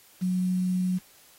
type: tone with quantisation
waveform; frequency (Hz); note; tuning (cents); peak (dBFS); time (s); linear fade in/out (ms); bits
sine; 183.2; F#3; -17; -23; 0.21-0.99; 20; 8
effects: white hiss -56 dBFS RMS until 1.38 s + AAC 48 kbps